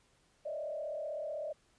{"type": "tone with frequency modulation", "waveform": "sine", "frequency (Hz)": 608, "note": "D#5", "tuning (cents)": -40, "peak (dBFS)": -36, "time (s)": [0.45, 1.53], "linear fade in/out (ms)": 10, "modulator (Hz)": 35.9, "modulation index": 1.2, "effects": ["pink hiss -70 dBFS RMS until 1.78 s", "resampled to 22050 Hz"]}